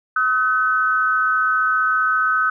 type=tone pair together; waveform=sine; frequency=1277 / 1512 Hz; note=D#6 / F#6; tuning=+45 / +37 cents; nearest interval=minor third; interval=292 cents; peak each=-18 dBFS; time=0.16-2.5 s; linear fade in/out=5 ms; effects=none